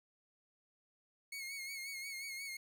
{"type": "tone with vibrato", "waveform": "sawtooth", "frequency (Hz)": 2186, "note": "C#7", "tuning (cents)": -25, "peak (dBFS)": -39, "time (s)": [1.32, 2.57], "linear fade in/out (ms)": 5, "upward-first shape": "sine", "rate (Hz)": 5.6, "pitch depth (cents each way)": 51, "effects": []}